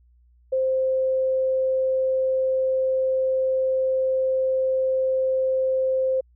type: tone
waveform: sine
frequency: 523.3 Hz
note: C5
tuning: in tune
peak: -19 dBFS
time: 0.52-6.21 s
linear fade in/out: 10 ms
effects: added 60 Hz sine -54 dBFS peak until 6.35 s